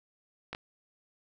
clicks, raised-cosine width 0.3 ms, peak -21 dBFS, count 2, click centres 0.53 / 0.549 s, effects none

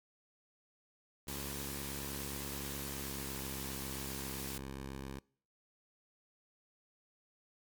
10% pulse tone with pitch glide, 69.6 to 67.46 Hz, C#2 to C#2, +8 to -46 cents, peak -34 dBFS, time 1.27-5.19 s, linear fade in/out 5 ms, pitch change -54 cents, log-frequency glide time 2.86-3.33 s
white noise, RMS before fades -44 dBFS, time 1.28-4.58 s, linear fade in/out 2 ms
effects noise-tail reverb RT60 0.5 s tail -25 dB re dry + MP3 96 kbps

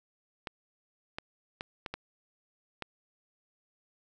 clicks, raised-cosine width 0.3 ms, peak -20 dBFS, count 6, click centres 0.472 / 1.185 / 1.609 / 1.862 / 1.94 / 2.823 s, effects none

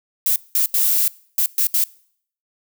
violet noise bursts at uneven times, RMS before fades -17 dBFS, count 6, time 0.26-0.36 / 0.55-0.66 / 0.74-1.08 / 1.38-1.46 / 1.58-1.67 / 1.74-1.84 s, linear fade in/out 2 ms, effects noise-tail reverb RT60 0.6 s tail -23 dB re dry

